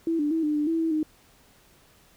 sine tone with pitch steps, 329.8 / 294.9 / 324.4 / 300.5 / 297.2 / 327.9 / 325.4 / 309.1 Hz, E4 / D4 / E4 / D4 / D4 / E4 / E4 / D#4, +1 / +7 / -28 / +40 / +21 / -9 / -22 / -11 cents, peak -22 dBFS, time 0.07-1.03 s, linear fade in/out 2 ms, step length 120 ms, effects pink hiss -58 dBFS RMS until 2.16 s

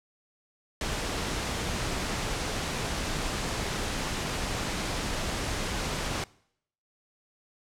pink noise, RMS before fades -31 dBFS, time 0.81-6.24 s, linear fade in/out 2 ms, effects noise-tail reverb RT60 0.7 s tail -23 dB re dry + low-pass 8000 Hz 12 dB/octave

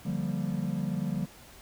triangle chord, G minor seventh, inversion second, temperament equal with one note detuned, 146.83 / 174.61 / 194.98 / 233.1 Hz, D3 / F3 / G3 / Bb3, 0 / 0 / -9 / 0 cents, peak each -33 / -31 / -31 / -35 dBFS, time 0.05-1.26 s, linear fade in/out 10 ms, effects pink hiss -52 dBFS RMS until 1.61 s

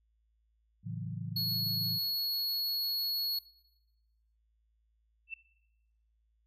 sine chord, F# minor seventh, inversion first, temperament equal, 110 / 138.59 / 164.81 / 185 Hz, A2 / C#3 / E3 / F#3, 0 / 0 / 0 / 0 cents, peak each -39 / -42 / -41 / -45 dBFS, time 0.83-2 s, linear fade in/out 50 ms
square tone, 4349 Hz, C#8, 34 cents flat, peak -31 dBFS, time 1.36-3.39 s, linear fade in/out 5 ms
sine tone with exponential growth, 2668 Hz, E7, 20 cents sharp, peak -33 dBFS, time 5.27-5.34 s, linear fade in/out 5 ms, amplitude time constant 15 ms
effects noise-tail reverb RT60 1.0 s tail -19 dB re dry + added 55 Hz sine -70 dBFS peak until 6.46 s

